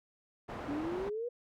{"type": "low-pass noise", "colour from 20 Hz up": "white", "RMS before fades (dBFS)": -42, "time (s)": [0.48, 1.1], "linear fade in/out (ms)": 20, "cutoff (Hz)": 880, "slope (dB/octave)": 12}
{"type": "exponential sweep", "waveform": "sine", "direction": "up", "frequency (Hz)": [277.2, 493.9], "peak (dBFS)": -34, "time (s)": [0.68, 1.29], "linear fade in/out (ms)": 10}
{"effects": []}